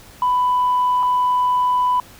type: tone pair in turn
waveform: sine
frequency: 995 / 995 Hz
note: B5 / B5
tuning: +13 / +13 cents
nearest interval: unison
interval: 0 cents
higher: neither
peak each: -13 dBFS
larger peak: neither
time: 0.22-1.03 / 1.03-2 s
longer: second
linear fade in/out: 2 ms
effects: tanh soft clip ceiling -11 dBFS + pink hiss -44 dBFS RMS until 2.19 s